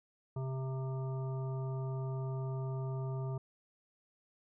harmonic tone, 132 Hz, C3, 16 cents sharp, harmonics 1 / 3 / 5 / 7 / 9, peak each -35 / -45 / -49 / -52 / -54 dBFS, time 0.36-3.38 s, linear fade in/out 5 ms, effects none

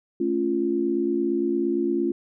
sine chord, A augmented, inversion none, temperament equal with one note detuned, 220 / 277.2 / 346 Hz, A3 / C#4 / E#4, 0 / 0 / -16 cents, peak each -29 / -26 / -23 dBFS, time 0.2-2.12 s, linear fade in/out 5 ms, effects none

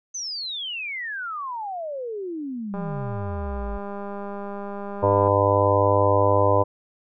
sine exponential sweep, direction down, 6272 to 48 Hz, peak -28 dBFS, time 0.14-3.78 s, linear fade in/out 10 ms
click train, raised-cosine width 1 ms, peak -21 dBFS, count 511, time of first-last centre 2.74-5.277 s, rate 201 Hz
harmonic tone, 100.3 Hz, G2, 40 cents sharp, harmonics 1 / 3 / 4 / 5 / 6 / 7 / 8 / 9 / 10, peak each -23 / -29 / -27 / -22 / -22 / -33 / -31 / -27 / -23 dBFS, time 5.02-6.64 s, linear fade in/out 20 ms
effects none

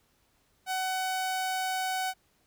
sawtooth tone, 750 Hz, F#5, 23 cents sharp, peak -25 dBFS, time 0.66-2.14 s, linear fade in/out 50 ms, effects pink hiss -69 dBFS RMS until 2.46 s

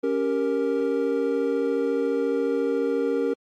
triangle chord, G diminished, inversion second, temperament equal, 277.2 / 392 / 466.2 Hz, Db4 / G4 / Bb4, 0 / 0 / 0 cents, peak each -25 / -26 / -22 dBFS, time 0.03-3.34 s, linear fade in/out 10 ms, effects AAC 48 kbps

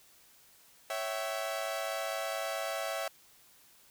sawtooth chord, C# diminished, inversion none, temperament equal with one note detuned, 554.4 / 659.3 / 768.3 Hz, C#5 / E5 / G5, 0 / 0 / -35 cents, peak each -35 / -32 / -37 dBFS, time 0.9-3.08 s, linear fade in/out 2 ms, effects white hiss -61 dBFS RMS until 3.9 s

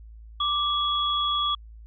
sine tone pair together, 1174.7 / 3353 Hz, D6 / G#7, 0 / +16 cents, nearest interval octave + tritone, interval 1816 cents, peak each -25 dBFS, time 0.4-1.55 s, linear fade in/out 5 ms, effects added 55 Hz sine -42 dBFS peak until 1.86 s

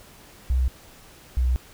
sine tone pair in turn, 63.9 / 62.69 Hz, C2 / B1, -40 / +27 cents, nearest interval unison, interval 33 cents, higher first, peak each -18 dBFS, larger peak neither, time 0.5-0.68 / 1.37-1.56 s, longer second, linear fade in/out 0 ms, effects pink hiss -49 dBFS RMS until 1.73 s

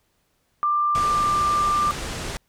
sine tone, 1187 Hz, D6, 18 cents sharp, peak -18 dBFS, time 0.63-1.91 s, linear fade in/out 0 ms
pink low-pass noise, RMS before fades -31 dBFS, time 0.95-2.37 s, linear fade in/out 0 ms, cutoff 9200 Hz, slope 24 dB/octave
effects pink hiss -68 dBFS RMS until 2.48 s

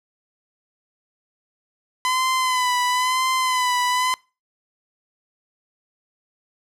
sawtooth tone with vibrato, 1012 Hz, B5, 42 cents sharp, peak -15 dBFS, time 2.05-4.14 s, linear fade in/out 0 ms, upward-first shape sine, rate 1 Hz, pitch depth 43 cents each way, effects noise-tail reverb RT60 0.3 s tail -24 dB re dry + low-pass 11000 Hz 12 dB/octave

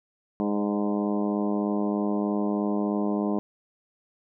harmonic tone with a mistuned harmonic, 103.2 Hz, G#2, 10 cents flat, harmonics 2 / 3 / 4 / 5 / 6 / 7 / 8 / 9 / 10, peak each -26 / -29 / -32 / -38 / -35 / -38 / -42 / -41 / -41 dBFS, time 0.4-3.39 s, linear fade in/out 0 ms, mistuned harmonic 6, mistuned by -20 cents, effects none

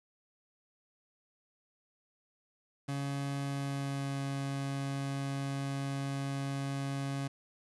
30% pulse tone with pitch glide, 139.8 to 138.11 Hz, C#3 to C#3, +15 to -6 cents, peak -31 dBFS, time 2.88-7.28 s, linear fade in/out 10 ms, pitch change -21 cents, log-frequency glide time 3.38-4.22 s, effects resampled to 22050 Hz + 10-bit

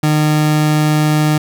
30% pulse tone, 152.3 Hz, D#3, 37 cents flat, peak -8 dBFS, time 0.03-1.38 s, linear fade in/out 5 ms, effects none

